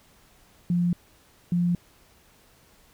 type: tone pair in turn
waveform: sine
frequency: 174.8 / 174.8 Hz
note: F3 / F3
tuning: +2 / +2 cents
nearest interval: unison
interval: 0 cents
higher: neither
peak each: -20 dBFS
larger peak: neither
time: 0.7-0.93 / 1.52-1.75 s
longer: neither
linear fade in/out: 2 ms
effects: pink hiss -58 dBFS RMS until 2.93 s